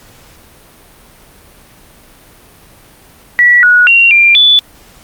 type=tone with pitch steps; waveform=sine; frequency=1943 / 1460 / 2753 / 2383 / 3468 Hz; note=B6 / F#6 / F7 / D7 / A7; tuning=-29 / -24 / -25 / +25 / -26 cents; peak=-3 dBFS; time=3.39-4.59 s; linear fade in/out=0 ms; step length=240 ms; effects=pink hiss -41 dBFS RMS until 5.03 s + Opus 48 kbps